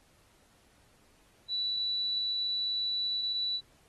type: tone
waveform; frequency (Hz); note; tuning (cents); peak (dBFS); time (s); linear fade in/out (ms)
sine; 3951; B7; 0; -29; 1.48-3.61; 50
effects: pink hiss -65 dBFS RMS until 3.88 s + AAC 32 kbps